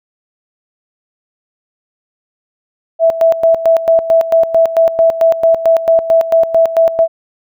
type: tone with tremolo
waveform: sine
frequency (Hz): 658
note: E5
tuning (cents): -3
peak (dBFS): -5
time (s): 2.99-7.08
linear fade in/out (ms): 50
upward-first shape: square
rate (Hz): 4.5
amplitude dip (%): 75
effects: none